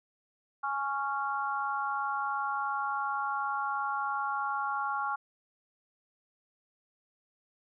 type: chord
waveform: sine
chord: Db major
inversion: second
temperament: just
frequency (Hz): 831.5 / 1108.7 / 1385.9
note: Ab5 / Db6 / F6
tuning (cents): +2 / 0 / -14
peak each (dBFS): -34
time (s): 0.63-5.16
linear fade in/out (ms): 10
effects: none